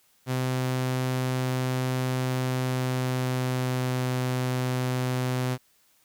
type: tone with pitch glide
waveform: sawtooth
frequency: 128.4 to 127.07 Hz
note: C3 to B2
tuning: -32 to +50 cents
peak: -21 dBFS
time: 0.26-5.58 s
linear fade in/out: 50 ms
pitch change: -18 cents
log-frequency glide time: 2.45-4.11 s
effects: white hiss -64 dBFS RMS until 6.04 s